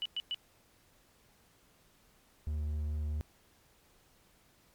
sine tone bursts, 2960 Hz, F#7, in tune, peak -32 dBFS, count 3, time 0.02-0.345 s, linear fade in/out 0 ms, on 35 ms, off 110 ms
triangle tone, 75.4 Hz, D2, 46 cents sharp, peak -30 dBFS, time 2.47-3.21 s, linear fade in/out 0 ms
effects pink hiss -66 dBFS RMS until 4.74 s + MP3 96 kbps

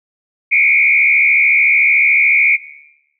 sine tone with frequency modulation, 2300 Hz, D7, 37 cents flat, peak -8 dBFS, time 0.51-2.57 s, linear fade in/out 20 ms, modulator 73.7 Hz, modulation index 2, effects noise-tail reverb RT60 0.9 s tail -18 dB re dry

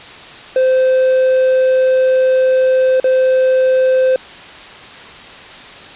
triangle tone with dropouts, 518 Hz, C5, 17 cents flat, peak -7 dBFS, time 0.56-4.16 s, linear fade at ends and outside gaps 2 ms, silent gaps 3-3.042 s, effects white hiss -34 dBFS RMS until 5.95 s + resampled to 8000 Hz

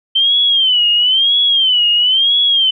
sine tone with vibrato, 3100 Hz, G7, 20 cents flat, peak -9 dBFS, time 0.15-2.71 s, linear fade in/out 10 ms, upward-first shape sine, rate 1 Hz, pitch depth 140 cents each way, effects none

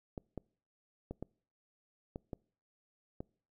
clicks, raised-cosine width 2 ms, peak -27 dBFS, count 7, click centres 0.178 / 0.377 / 1.11 / 1.226 / 2.159 / 2.332 / 3.205 s, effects noise-tail reverb RT60 0.5 s tail -26 dB re dry

